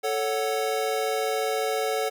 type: chord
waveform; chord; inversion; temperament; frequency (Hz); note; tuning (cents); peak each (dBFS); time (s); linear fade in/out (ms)
square; F# minor; first; equal; 440 / 554.4 / 740; A4 / C#5 / F#5; 0 / 0 / 0; -28 / -31 / -30; 0.03-2.1; 20
effects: none